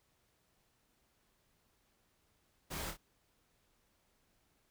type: noise with echo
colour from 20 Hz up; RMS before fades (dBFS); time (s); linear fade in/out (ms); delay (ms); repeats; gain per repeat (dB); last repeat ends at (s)
pink; -42; 2.7-2.92; 20; 27; 2; -6; 2.974
effects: pink hiss -75 dBFS RMS until 4.7 s